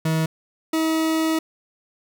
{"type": "tone pair in turn", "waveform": "40% pulse", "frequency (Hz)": [160, 320], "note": ["D#3", "D#4"], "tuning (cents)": [49, 49], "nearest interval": "octave", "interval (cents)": 1200, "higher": "second", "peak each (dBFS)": -18, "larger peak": "neither", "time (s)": [[0.05, 0.26], [0.73, 1.39]], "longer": "second", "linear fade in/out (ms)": 5, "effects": []}